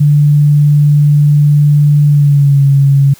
sine tone with pitch glide, 146.83 to 138.99 Hz, D3 to C#3, 0 to +5 cents, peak -4 dBFS, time 0-3.14 s, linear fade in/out 10 ms, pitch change -95 cents, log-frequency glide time 2.06-2.64 s, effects white hiss -41 dBFS RMS until 3.19 s

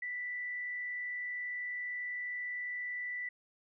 sine tone with frequency modulation, 1975.5 Hz, B6, in tune, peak -36 dBFS, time 0.02-3.29 s, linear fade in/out 5 ms, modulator 67.5 Hz, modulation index 0.37, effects none

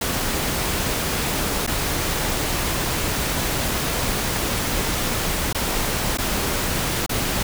pink noise with dropouts, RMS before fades -23 dBFS, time 0.01-7.43 s, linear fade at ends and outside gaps 5 ms, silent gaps 1.666-1.674 / 5.529-5.547 / 6.174-6.184 / 7.063-7.093 s, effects none

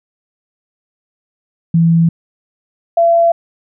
sine tone pair in turn, 166.2 / 676.4 Hz, E3 / E5, +15 / +44 cents, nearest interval 2 octaves, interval 2429 cents, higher second, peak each -7 dBFS, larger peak neither, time 1.74-2.09 / 2.97-3.32 s, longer neither, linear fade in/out 5 ms, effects none

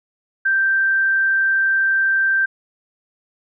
sine tone, 1568 Hz, G6, in tune, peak -14 dBFS, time 0.45-2.46 s, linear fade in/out 10 ms, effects none

